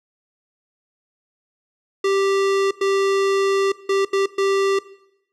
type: tone bursts at uneven times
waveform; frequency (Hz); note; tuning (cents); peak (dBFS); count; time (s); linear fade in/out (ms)
square; 392; G4; 0; -17; 5; 2.04-2.71 / 2.81-3.72 / 3.89-4.05 / 4.13-4.26 / 4.38-4.79; 5
effects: noise-tail reverb RT60 0.8 s tail -18 dB re dry + low-pass 6000 Hz 12 dB/octave